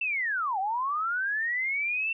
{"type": "linear two-way sweep", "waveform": "sine", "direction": "down then up", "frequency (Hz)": [2708, 740, 2708], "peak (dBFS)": -26, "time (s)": [0.01, 2.13], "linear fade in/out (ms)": 5, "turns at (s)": 0.59, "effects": []}